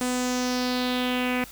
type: tone with low-pass filter sweep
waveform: sawtooth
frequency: 250 Hz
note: B3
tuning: 21 cents sharp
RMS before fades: -26 dBFS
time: 0.01-1.44 s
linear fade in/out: 0 ms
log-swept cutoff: 8900 to 2300 Hz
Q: 3.4
effects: added 50 Hz sine -50 dBFS peak until 1.51 s + white hiss -45 dBFS RMS until 1.51 s